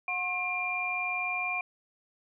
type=tone cluster; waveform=sine; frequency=727 / 1077 / 2389 Hz; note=F#5 / C6 / D7; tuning=-31 / +50 / +29 cents; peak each=-36 / -38 / -30 dBFS; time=0.08-1.61 s; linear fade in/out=2 ms; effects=none